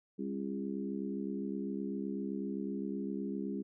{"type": "harmonic tone with a mistuned harmonic", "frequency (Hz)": 67.8, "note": "C#2", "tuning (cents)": -38, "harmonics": [3, 4, 5, 6], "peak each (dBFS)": [-38, -40, -42, -44], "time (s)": [0.18, 3.63], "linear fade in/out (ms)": 20, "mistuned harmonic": 3, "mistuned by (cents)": -32, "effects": []}